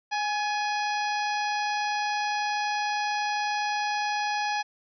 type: harmonic tone with a mistuned harmonic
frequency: 830.6 Hz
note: G#5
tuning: in tune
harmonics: 1 / 2 / 3 / 4 / 5 / 6 / 7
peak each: -27 / -33 / -35 / -41 / -41 / -39 / -44 dBFS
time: 0.11-4.63 s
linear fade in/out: 20 ms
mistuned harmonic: 2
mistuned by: +43 cents
effects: none